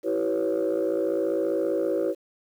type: chord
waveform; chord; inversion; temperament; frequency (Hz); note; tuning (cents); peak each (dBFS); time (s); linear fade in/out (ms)
sine; C# half-diminished seventh; first; equal with one note detuned; 329.6 / 384.6 / 493.9 / 554.4; E4 / G4 / B4 / C#5; 0 / -33 / 0 / 0; -27; 0.03-2.15; 50
effects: tanh soft clip ceiling -17 dBFS + 9-bit